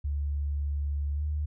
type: tone with pitch glide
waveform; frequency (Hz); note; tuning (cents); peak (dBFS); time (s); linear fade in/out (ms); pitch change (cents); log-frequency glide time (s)
sine; 72 to 74.8; D2 to D2; -34 to +32; -27; 0.04-1.46; 10; +66; 1.14-1.23
effects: none